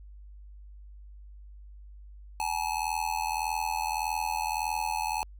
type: tone with amplitude modulation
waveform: square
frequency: 859 Hz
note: A5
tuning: 42 cents flat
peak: -25 dBFS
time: 2.4-5.23 s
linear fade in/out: 0 ms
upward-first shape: sine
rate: 81.7 Hz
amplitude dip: 95%
effects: added 50 Hz sine -45 dBFS peak until 5.39 s